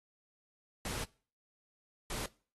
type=noise bursts at uneven times; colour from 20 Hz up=pink; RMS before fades=-39 dBFS; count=2; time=0.85-1.04 / 2.1-2.26 s; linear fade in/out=2 ms; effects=noise-tail reverb RT60 0.4 s tail -22 dB re dry + AAC 32 kbps